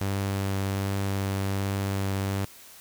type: tone with vibrato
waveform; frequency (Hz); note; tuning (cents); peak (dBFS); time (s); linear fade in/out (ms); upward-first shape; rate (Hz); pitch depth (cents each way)
sawtooth; 98; G2; 0; -22; 0.01-2.45; 0; triangle; 1.3; 12
effects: white hiss -49 dBFS RMS until 2.8 s